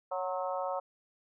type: harmonic tone with a mistuned harmonic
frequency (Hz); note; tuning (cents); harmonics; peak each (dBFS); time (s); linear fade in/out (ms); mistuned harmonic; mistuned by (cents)
184.6; F#3; -4; 3 / 4 / 5 / 6 / 7; -35 / -37 / -39 / -41 / -42; 0.11-0.8; 10; 6; -44
effects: none